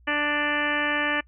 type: harmonic tone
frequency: 294.5 Hz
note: D4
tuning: 5 cents sharp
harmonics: 1 / 2 / 3 / 4 / 5 / 6 / 7 / 8 / 9 / 10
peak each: -31 / -32 / -34 / -32 / -35 / -26 / -35 / -32 / -37 / -35 dBFS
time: 0.07-1.21 s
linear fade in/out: 10 ms
effects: noise-tail reverb RT60 0.1 s tail -25 dB re dry + added 60 Hz sine -52 dBFS peak until 1.27 s